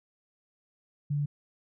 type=tone; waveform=sine; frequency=145.2 Hz; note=D3; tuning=19 cents flat; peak=-26 dBFS; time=1.1-1.26 s; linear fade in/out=10 ms; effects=none